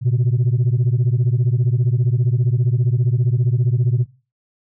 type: beating tone pair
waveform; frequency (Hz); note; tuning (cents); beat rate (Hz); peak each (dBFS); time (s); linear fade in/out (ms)
sine; 116.54 / 131.54; A#2 / C3; 0 / +10; 15; -15; 0.01-4.06; 50
effects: noise-tail reverb RT60 0.3 s tail -17 dB re dry + tanh soft clip ceiling -11 dBFS